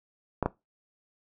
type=clicks; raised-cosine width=1 ms; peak=-11 dBFS; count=2; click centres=0.427 / 0.46 s; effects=noise-tail reverb RT60 0.2 s tail -18 dB re dry